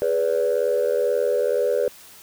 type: chord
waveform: sine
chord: G# diminished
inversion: none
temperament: equal with one note detuned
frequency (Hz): 415.3 / 493.9 / 575.9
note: G#4 / B4 / D5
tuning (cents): 0 / 0 / -34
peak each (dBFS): -23 / -20 / -22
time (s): 0.02-1.88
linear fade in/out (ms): 0
effects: tanh soft clip ceiling -13 dBFS + white hiss -46 dBFS RMS until 2.22 s